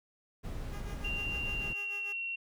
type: noise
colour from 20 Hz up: brown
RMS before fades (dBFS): -39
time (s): 0.43-1.74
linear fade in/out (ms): 20
type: tone with tremolo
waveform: 10% pulse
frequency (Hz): 407.8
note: G#4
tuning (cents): -32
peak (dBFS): -39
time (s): 0.72-2.13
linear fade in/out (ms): 10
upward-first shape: sine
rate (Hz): 6.7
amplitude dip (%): 75
type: tone with pitch glide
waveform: sine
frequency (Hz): 2774 to 2733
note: F7 to F7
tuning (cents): -12 to -38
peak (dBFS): -34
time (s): 1.04-2.36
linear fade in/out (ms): 10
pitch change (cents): -26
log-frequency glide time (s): 1.57-2.01
effects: none